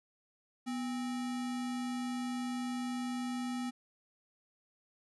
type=tone with sample-and-hold; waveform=sine; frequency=246.9 Hz; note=B3; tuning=in tune; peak=-34 dBFS; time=0.66-3.71 s; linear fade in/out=20 ms; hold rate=1050 Hz; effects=resampled to 24000 Hz